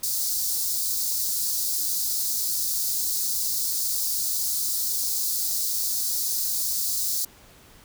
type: high-pass noise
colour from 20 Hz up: white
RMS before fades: -26 dBFS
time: 0.03-7.25 s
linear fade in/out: 5 ms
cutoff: 4200 Hz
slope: 48 dB/octave
effects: pink hiss -52 dBFS RMS until 7.84 s